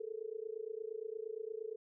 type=tone with amplitude modulation; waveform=sine; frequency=440 Hz; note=A4; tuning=in tune; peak=-36 dBFS; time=0-1.76 s; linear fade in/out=10 ms; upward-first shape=sine; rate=28.6 Hz; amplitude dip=95%; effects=none